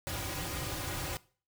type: noise with comb filter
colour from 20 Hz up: pink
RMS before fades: -37 dBFS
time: 0.07-1.17 s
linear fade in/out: 0 ms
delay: 4.5 ms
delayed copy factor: -1
effects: noise-tail reverb RT60 0.4 s tail -20 dB re dry